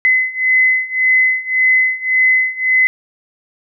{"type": "beating tone pair", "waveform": "sine", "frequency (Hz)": [2032, 2033.8], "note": ["B6", "C7"], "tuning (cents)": [49, -50], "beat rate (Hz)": 1.8, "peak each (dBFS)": [-15, -13], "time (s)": [0.05, 2.87], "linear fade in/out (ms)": 0, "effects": []}